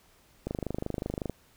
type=click train; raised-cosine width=2 ms; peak=-18 dBFS; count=22; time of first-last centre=0.47-1.297 s; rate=25.4 Hz; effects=pink hiss -62 dBFS RMS until 1.56 s